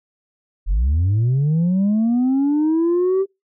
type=linear sweep; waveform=sine; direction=up; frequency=39 to 392 Hz; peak=-12 dBFS; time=0.66-3.26 s; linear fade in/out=50 ms; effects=noise-tail reverb RT60 0.2 s tail -25 dB re dry + tanh soft clip ceiling -13 dBFS